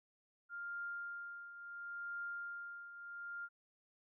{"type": "tone with tremolo", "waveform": "sine", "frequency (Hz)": 1400, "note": "F6", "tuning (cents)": 4, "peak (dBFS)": -40, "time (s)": [0.49, 3.49], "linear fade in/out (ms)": 50, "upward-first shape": "triangle", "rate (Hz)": 0.72, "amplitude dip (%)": 70, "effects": []}